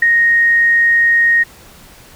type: tone with ADSR envelope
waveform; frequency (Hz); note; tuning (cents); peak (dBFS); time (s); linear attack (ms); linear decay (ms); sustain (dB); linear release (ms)
sine; 1864.7; A#6; 0; -5; 0.02-1.44; 6; 6; -3; 18
effects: pink hiss -41 dBFS RMS until 2.15 s